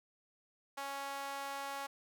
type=tone with high-pass filter; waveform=sawtooth; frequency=277.2 Hz; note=C#4; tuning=in tune; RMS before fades=-42 dBFS; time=0.77-1.87 s; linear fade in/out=10 ms; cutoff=850 Hz; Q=1.9; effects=none